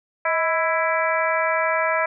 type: harmonic tone with a mistuned harmonic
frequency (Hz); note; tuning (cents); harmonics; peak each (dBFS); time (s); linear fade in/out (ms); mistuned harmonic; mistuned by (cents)
331.1; E4; +8; 2 / 3 / 4 / 5 / 6 / 7; -23 / -25 / -26 / -27 / -28 / -28; 0.25-2.06; 5; 2; -66
effects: none